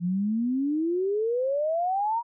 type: exponential sweep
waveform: sine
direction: up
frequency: 169.9 to 961 Hz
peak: -23 dBFS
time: 0-2.23 s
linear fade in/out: 50 ms
effects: none